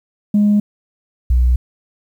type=tone pair in turn; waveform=sine; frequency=207.2 / 61.6 Hz; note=G#3 / B1; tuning=-4 / -4 cents; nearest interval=octave + major sixth; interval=2100 cents; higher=first; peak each=-8 dBFS; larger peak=neither; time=0.34-0.6 / 1.3-1.56 s; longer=neither; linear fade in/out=5 ms; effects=tanh soft clip ceiling -7 dBFS + 8-bit